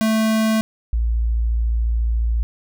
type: tone pair in turn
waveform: square / sine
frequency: 220 / 57.07 Hz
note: A3 / A#1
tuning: 0 / -36 cents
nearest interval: octave + major seventh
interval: 2336 cents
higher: first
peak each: -16 dBFS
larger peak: neither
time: 0.01-0.61 / 0.93-2.43 s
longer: second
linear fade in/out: 0 ms
effects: none